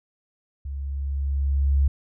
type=tone with level ramp; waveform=sine; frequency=69.3 Hz; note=C#2; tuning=in tune; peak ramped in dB=-29 to -15 dBFS; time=0.65-1.88 s; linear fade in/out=5 ms; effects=none